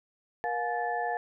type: tone cluster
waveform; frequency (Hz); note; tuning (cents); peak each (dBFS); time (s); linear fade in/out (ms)
sine; 475.6 / 713 / 845 / 1748; A#4 / F5 / G#5 / A6; +35 / +36 / +30 / -12; -36 / -31 / -34 / -36; 0.44-1.17; 0
effects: none